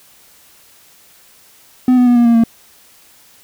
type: tone with pitch steps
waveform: triangle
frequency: 252.7 / 247.8 / 243 / 238.2 / 233.6 / 229.1 Hz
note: B3 / B3 / B3 / A#3 / A#3 / A#3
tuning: +40 / +6 / -28 / +38 / +4 / -30 cents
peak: -5 dBFS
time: 1.88-2.438 s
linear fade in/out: 2 ms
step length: 93 ms
effects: white hiss -47 dBFS RMS until 3.43 s